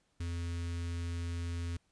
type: tone with notch filter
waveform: square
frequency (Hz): 85.4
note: F2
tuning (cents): -38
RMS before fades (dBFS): -37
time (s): 0.2-1.77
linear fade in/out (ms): 5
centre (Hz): 700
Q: 0.6
effects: pink hiss -75 dBFS RMS until 1.91 s + resampled to 22050 Hz